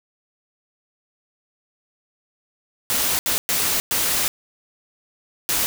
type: noise bursts at uneven times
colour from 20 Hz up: white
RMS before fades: -21 dBFS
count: 5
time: 2.9-3.19 / 3.26-3.38 / 3.49-3.8 / 3.91-4.28 / 5.49-5.66 s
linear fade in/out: 0 ms
effects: none